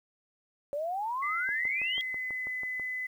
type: exponential sweep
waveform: sine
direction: up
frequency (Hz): 558 to 3321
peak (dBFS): -30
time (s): 0.73-2.01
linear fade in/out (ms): 0
type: tone with pitch glide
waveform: sine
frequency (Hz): 2048 to 2014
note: C7 to B6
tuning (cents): -38 to +33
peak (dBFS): -32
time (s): 1.22-3.07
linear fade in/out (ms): 10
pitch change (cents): -29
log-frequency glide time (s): 1.67-2.53
type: click train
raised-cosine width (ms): 1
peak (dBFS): -32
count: 9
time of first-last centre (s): 1.49-2.797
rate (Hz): 6.12
effects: 10-bit